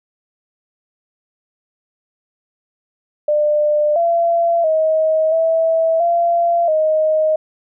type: tone with pitch steps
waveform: sine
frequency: 598 / 679 / 632 / 652 / 685 / 624 Hz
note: D5 / F5 / D#5 / E5 / F5 / D#5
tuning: +31 / -49 / +27 / -19 / -34 / +5 cents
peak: -12 dBFS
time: 3.28-7.36 s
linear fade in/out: 5 ms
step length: 680 ms
effects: none